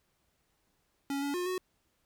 square tone with pitch steps, 278.6 / 283.5 / 357.5 / 368.3 Hz, C#4 / C#4 / F4 / F#4, +9 / +39 / +41 / -8 cents, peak -32 dBFS, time 1.1-1.58 s, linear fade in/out 2 ms, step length 120 ms, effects pink hiss -75 dBFS RMS until 2.05 s

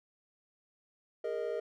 triangle chord, Ab suspended second, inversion none, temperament equal with one note detuned, 409.1 / 466.2 / 622.3 Hz, Ab4 / Bb4 / Eb5, -26 / 0 / 0 cents, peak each -37 / -34 / -36 dBFS, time 1.24-1.6 s, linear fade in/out 5 ms, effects none

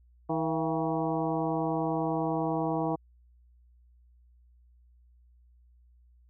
harmonic tone with a mistuned harmonic, 160 Hz, D#3, 49 cents sharp, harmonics 1 / 2 / 3 / 4 / 5 / 6 / 7, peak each -34 / -31 / -35 / -34 / -35 / -37 / -42 dBFS, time 0.29-2.96 s, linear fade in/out 10 ms, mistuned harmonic 4, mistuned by +79 cents, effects added 60 Hz sine -57 dBFS peak until 6.29 s

